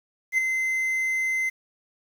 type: tone with ADSR envelope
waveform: triangle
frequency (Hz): 2064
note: C7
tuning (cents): -24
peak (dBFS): -15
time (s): 0.32-1.5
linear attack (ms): 61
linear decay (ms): 6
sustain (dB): -6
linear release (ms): 15
effects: 8-bit